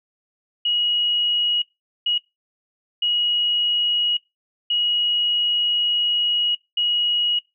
sine tone bursts at uneven times, 2900 Hz, F#7, 35 cents flat, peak -18 dBFS, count 5, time 0.65-1.62 / 2.06-2.18 / 3.02-4.17 / 4.7-6.55 / 6.77-7.39 s, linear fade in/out 5 ms, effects noise-tail reverb RT60 0.2 s tail -21 dB re dry

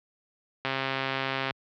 click train, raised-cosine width 0.3 ms, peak -12 dBFS, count 116, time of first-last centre 0.65-1.508 s, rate 134 Hz, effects high-pass 80 Hz 12 dB/octave + low-pass 4000 Hz 12 dB/octave

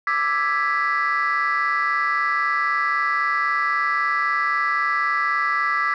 sine chord, E dominant seventh, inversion third, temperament equal, 1174.7 / 1318.5 / 1661.2 / 1975.5 Hz, D6 / E6 / G#6 / B6, 0 / 0 / 0 / 0 cents, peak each -22 / -24 / -25 / -22 dBFS, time 0.07-5.94 s, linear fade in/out 2 ms, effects tanh soft clip ceiling -13 dBFS

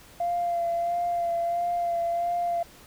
sine tone with vibrato, 690 Hz, F5, 21 cents flat, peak -23 dBFS, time 0.2-2.63 s, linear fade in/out 5 ms, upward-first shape sine, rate 1.5 Hz, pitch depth 22 cents each way, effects tanh soft clip ceiling -19 dBFS + pink hiss -51 dBFS RMS until 2.86 s

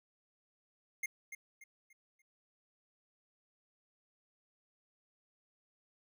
square tone with echo, 2123 Hz, C7, 25 cents sharp, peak -35 dBFS, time 1.03-1.06 s, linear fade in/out 5 ms, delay 290 ms, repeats 4, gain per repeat -9 dB, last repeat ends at 2.22 s, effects none

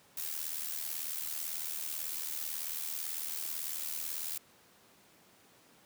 blue noise with amplitude modulation, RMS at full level -35 dBFS, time 0.17-4.38 s, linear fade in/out 5 ms, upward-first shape sine, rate 78.1 Hz, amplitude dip 70%, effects pink hiss -62 dBFS RMS until 5.85 s + high-pass 150 Hz 12 dB/octave

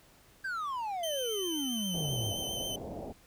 triangle exponential sweep, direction down, 1619 to 98 Hz, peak -31 dBFS, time 0.44-2.33 s, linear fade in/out 10 ms
sawtooth tone with vibrato, 3077 Hz, G7, 33 cents flat, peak -32 dBFS, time 1.03-2.76 s, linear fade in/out 5 ms, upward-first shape sine, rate 7.5 Hz, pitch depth 19 cents each way
white low-pass noise, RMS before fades -41 dBFS, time 1.93-3.13 s, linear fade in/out 20 ms, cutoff 750 Hz, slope 48 dB/octave
effects pink hiss -61 dBFS RMS until 3.26 s

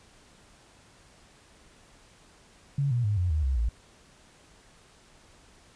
sine tone with pitch steps, 140.3 / 120.74 / 103.9 / 89.41 / 76.94 / 66.21 / 56.98 Hz, C#3 / B2 / G#2 / F2 / D#2 / C2 / A#1, +21 / -39 / +1 / +41 / -19 / +21 / -39 cents, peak -23 dBFS, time 2.78-3.69 s, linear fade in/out 5 ms, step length 130 ms, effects pink hiss -57 dBFS RMS until 5.75 s + resampled to 22050 Hz

